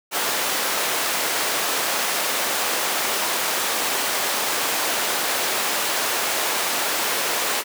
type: high-pass noise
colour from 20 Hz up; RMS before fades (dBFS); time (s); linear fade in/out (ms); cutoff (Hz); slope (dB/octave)
pink; -23; 0.11-7.64; 50; 530; 12
effects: none